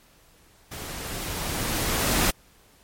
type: noise with level ramp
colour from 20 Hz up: pink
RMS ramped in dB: -37 to -21 dBFS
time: 0.71-2.31 s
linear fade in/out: 10 ms
effects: pink hiss -57 dBFS RMS until 2.83 s + MP3 64 kbps